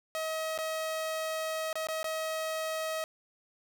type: tone with dropouts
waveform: sawtooth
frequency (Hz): 636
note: D#5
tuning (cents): +38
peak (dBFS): -28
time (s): 0.15-3.04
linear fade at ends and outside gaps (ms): 0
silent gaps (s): 0.577-0.587 / 1.729-1.755 / 1.87-1.886 / 2.03-2.043
effects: none